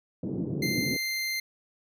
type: band-pass noise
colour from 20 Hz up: pink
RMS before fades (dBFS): -31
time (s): 0.23-0.97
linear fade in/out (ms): 2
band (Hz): 130 to 370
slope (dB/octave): 24
type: tone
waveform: 25% pulse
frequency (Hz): 2088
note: C7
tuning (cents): -4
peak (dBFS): -25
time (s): 0.62-1.4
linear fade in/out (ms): 5
effects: none